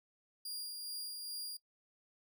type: tone with tremolo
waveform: sawtooth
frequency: 4817 Hz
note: D8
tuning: 43 cents sharp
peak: -37 dBFS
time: 0.45-1.57 s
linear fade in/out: 5 ms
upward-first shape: sine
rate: 2.4 Hz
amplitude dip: 30%
effects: noise-tail reverb RT60 0.1 s tail -21 dB re dry